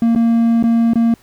triangle tone with dropouts, 230.9 Hz, A#3, 16 cents flat, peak -8 dBFS, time 0.02-1.14 s, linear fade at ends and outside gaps 2 ms, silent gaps 0.151-0.159 / 0.627-0.638 / 0.935-0.956 s, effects pink hiss -51 dBFS RMS until 1.22 s

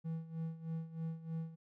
triangle tone with tremolo, 162.7 Hz, E3, 22 cents flat, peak -34 dBFS, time 0.04-1.56 s, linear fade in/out 20 ms, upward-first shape sine, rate 3.2 Hz, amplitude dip 80%, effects none

